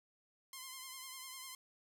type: tone with vibrato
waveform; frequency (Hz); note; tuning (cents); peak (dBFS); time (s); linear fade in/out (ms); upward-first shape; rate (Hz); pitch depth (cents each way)
5% pulse; 1045; C6; -2; -35; 0.53-1.55; 2; sine; 10; 42
effects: none